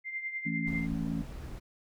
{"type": "tone with tremolo", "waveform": "sine", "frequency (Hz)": 2093, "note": "C7", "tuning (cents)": 0, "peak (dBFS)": -31, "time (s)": [0.04, 0.87], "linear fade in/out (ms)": 50, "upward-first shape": "triangle", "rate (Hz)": 10, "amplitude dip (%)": 70}
{"type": "harmonic tone", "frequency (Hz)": 55.3, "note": "A1", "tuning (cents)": 9, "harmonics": [3, 4, 5], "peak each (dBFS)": [-34, -35, -36], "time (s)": [0.45, 1.23], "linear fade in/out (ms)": 20}
{"type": "noise", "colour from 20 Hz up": "brown", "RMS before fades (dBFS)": -41, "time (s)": [0.66, 1.6], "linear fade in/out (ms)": 20}
{"effects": []}